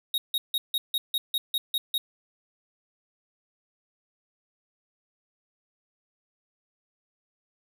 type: tone bursts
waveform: square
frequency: 3764 Hz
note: A#7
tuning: 16 cents sharp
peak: -24 dBFS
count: 10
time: 0.14-1.98 s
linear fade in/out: 2 ms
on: 40 ms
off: 160 ms
effects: none